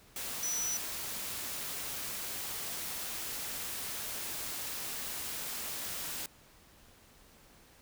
sine tone in noise, 5920 Hz, F#8, in tune, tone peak -32 dBFS, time 0.43-0.77 s, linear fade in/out 2 ms, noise white, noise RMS -39 dBFS, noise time 0.16-6.26 s, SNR +4 dB, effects pink hiss -60 dBFS RMS until 7.81 s

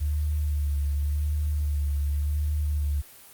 sine tone with vibrato, 73.42 Hz, D2, in tune, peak -23 dBFS, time 0-3.02 s, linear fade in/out 20 ms, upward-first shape sine, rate 0.89 Hz, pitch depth 40 cents each way, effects white hiss -49 dBFS RMS until 3.33 s + Opus 32 kbps

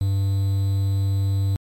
triangle tone with quantisation, 98 Hz, G2, in tune, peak -16 dBFS, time 0.01-1.56 s, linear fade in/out 0 ms, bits 7, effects MP3 64 kbps

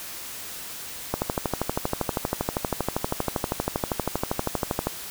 click train, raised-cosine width 1 ms, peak -9 dBFS, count 48, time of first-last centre 1.14-4.87 s, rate 12.6 Hz, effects white hiss -37 dBFS RMS until 5.1 s

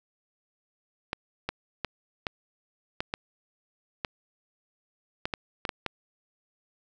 clicks, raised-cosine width 0.3 ms, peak -13 dBFS, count 12, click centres 1.131 / 1.49 / 1.847 / 2.268 / 3.005 / 3.139 / 4.048 / 5.255 / 5.338 / 5.652 / 5.692 / 5.863 s, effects none

